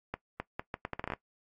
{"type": "accelerating click train", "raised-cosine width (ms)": 0.5, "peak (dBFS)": -19, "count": 12, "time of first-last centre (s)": [0.14, 1.136], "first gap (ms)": 260, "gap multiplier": 0.75, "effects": ["noise-tail reverb RT60 0.1 s tail -18 dB re dry", "AAC 64 kbps"]}